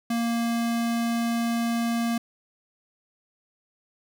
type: tone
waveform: square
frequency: 232.9 Hz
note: A#3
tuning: 1 cent flat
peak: -24 dBFS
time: 0.1-2.18 s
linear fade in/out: 5 ms
effects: none